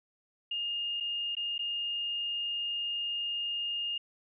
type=tone with dropouts; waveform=sine; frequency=2832 Hz; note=F7; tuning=23 cents sharp; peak=-31 dBFS; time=0.51-3.98 s; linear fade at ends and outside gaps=5 ms; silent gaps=1.002-1.006 / 1.352-1.367 / 1.581-1.591 s; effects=none